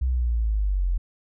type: linear sweep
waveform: sine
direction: down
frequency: 65.41 to 42.04 Hz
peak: -20 dBFS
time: 0.01-0.98 s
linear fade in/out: 10 ms
effects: none